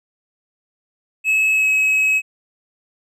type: tone with pitch glide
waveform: triangle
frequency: 2582 to 2560 Hz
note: E7 to D#7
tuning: -37 to +49 cents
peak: -12 dBFS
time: 1.24-2.22 s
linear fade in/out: 50 ms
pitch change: -14 cents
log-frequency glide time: 1.53-1.68 s
effects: none